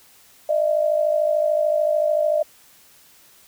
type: tone pair together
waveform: sine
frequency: 605.8 / 659.3 Hz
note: D#5 / E5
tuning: -46 / 0 cents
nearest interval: minor second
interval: 146 cents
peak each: -18 / -22 dBFS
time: 0.49-2.43 s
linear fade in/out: 5 ms
effects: white hiss -52 dBFS RMS until 3.47 s